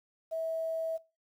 sine tone with quantisation, 650 Hz, E5, 24 cents flat, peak -31 dBFS, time 0.31-0.98 s, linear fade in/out 20 ms, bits 10, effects noise-tail reverb RT60 0.3 s tail -21 dB re dry

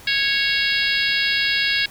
harmonic tone, 552 Hz, C#5, 7 cents flat, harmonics 3 / 4 / 5 / 6 / 7 / 8 / 9, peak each -23 / -24 / -25 / -26 / -26 / -27 / -28 dBFS, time 0.07-1.86 s, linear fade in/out 5 ms, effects pink hiss -43 dBFS RMS until 1.9 s

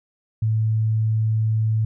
sine tone, 110 Hz, A2, in tune, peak -17 dBFS, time 0.42-1.85 s, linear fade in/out 5 ms, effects none

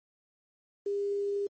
sine tone with quantisation, 403 Hz, G4, 48 cents sharp, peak -28 dBFS, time 0.86-1.47 s, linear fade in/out 5 ms, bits 9, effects MP3 32 kbps

